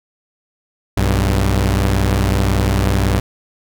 sawtooth tone pair together, 61.74 / 98 Hz, B1 / G2, 0 / 0 cents, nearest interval minor sixth, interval 800 cents, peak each -12 dBFS, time 0.97-3.2 s, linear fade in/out 5 ms, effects none

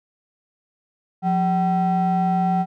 triangle ring-modulated tone, 292.4 Hz, D4, 7 cents flat, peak -12 dBFS, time 1.22-2.66 s, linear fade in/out 50 ms, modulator 471 Hz, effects none

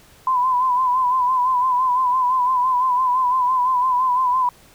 sine tone with vibrato, 1010 Hz, B5, 39 cents sharp, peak -15 dBFS, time 0.27-4.49 s, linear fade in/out 2 ms, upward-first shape sine, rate 5.9 Hz, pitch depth 56 cents each way, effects pink hiss -50 dBFS RMS until 4.74 s

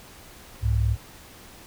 sine tone pair together, 66.14 / 105.2 Hz, C2 / G#2, +19 / +23 cents, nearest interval minor sixth, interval 804 cents, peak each -22 dBFS, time 0.61-0.97 s, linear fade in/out 50 ms, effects pink hiss -47 dBFS RMS until 1.66 s

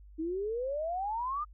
sine exponential sweep, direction up, 309.9 to 1244.5 Hz, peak -31 dBFS, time 0.18-1.45 s, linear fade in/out 20 ms, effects added 50 Hz sine -50 dBFS peak until 1.53 s

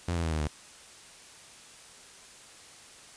sawtooth tone with pitch steps, 87.31 / 84.09 / 80.99 / 78.01 / 75.13 Hz, F2 / E2 / E2 / D#2 / D2, 0 / +35 / -30 / +5 / +40 cents, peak -24 dBFS, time 0.08-0.475 s, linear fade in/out 5 ms, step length 79 ms, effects white hiss -51 dBFS RMS until 3.16 s + resampled to 22050 Hz

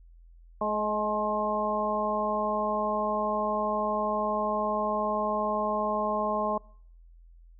harmonic tone with a mistuned harmonic, 212.5 Hz, G#3, 40 cents sharp, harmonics 1 / 2 / 3 / 4 / 5, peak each -34 / -35 / -30 / -33 / -30 dBFS, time 0.61-6.58 s, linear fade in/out 5 ms, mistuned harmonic 3, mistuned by -21 cents, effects noise-tail reverb RT60 0.6 s tail -25 dB re dry + added 42 Hz sine -50 dBFS peak until 7.59 s

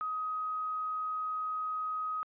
sine tone with quantisation, 1259 Hz, D#6, 20 cents sharp, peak -32 dBFS, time 0.01-2.23 s, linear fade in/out 0 ms, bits 10, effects resampled to 8000 Hz

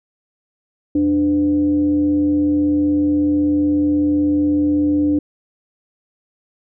sine tone with frequency modulation, 295.8 Hz, D4, 13 cents sharp, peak -13 dBFS, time 0.95-5.19 s, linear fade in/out 5 ms, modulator 211 Hz, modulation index 0.33, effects none

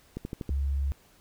click train, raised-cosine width 3 ms, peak -21 dBFS, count 5, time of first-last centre 0.17-0.493 s, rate 12.4 Hz
sine tone, 69.3 Hz, C#2, in tune, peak -25 dBFS, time 0.5-0.92 s, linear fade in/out 0 ms
effects pink hiss -60 dBFS RMS until 1.2 s

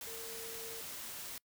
sine tone in noise, 454.8 Hz, A#4, 43 cents flat, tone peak -48 dBFS, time 0.07-0.81 s, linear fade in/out 2 ms, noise white, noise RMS -45 dBFS, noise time 0.01-1.38 s, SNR -6 dB, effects noise-tail reverb RT60 0.1 s tail -26 dB re dry

